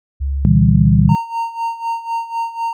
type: tone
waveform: sine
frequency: 69 Hz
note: C#2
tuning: 7 cents flat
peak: -16 dBFS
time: 0.2-1.11 s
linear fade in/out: 20 ms
type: chord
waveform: sine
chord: E half-diminished seventh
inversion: second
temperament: just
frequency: 118.67 / 148.33 / 164.81 / 197.78 Hz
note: Bb2 / D3 / E3 / G3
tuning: +31 / +18 / 0 / +16 cents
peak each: -14 dBFS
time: 0.45-1.15 s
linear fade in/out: 0 ms
type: tone with tremolo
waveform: triangle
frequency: 921 Hz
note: A#5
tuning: 21 cents flat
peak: -14 dBFS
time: 1.09-2.73 s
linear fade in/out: 2 ms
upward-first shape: sine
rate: 4 Hz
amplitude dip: 80%
effects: none